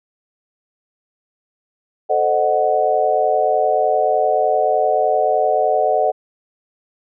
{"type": "chord", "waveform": "sine", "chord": "A diminished seventh", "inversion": "none", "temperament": "equal with one note detuned", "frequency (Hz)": [440, 523.3, 613.3, 740], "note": ["A4", "C5", "Eb5", "Gb5"], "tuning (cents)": [0, 0, -25, 0], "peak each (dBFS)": [-21, -22, -18, -17], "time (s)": [2.09, 6.12], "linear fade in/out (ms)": 20, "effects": []}